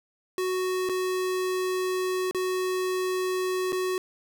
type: tone with dropouts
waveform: square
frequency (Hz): 370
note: F#4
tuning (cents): 0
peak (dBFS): -26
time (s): 0.38-3.98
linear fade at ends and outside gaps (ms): 1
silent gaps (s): 0.89-0.895 / 2.311-2.347 / 3.722-3.728
effects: none